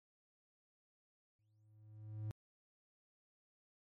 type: tone with exponential growth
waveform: triangle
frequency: 107.3 Hz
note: A2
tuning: 43 cents flat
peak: -36 dBFS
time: 1.39-2.31 s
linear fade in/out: 0 ms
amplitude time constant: 200 ms
effects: MP3 64 kbps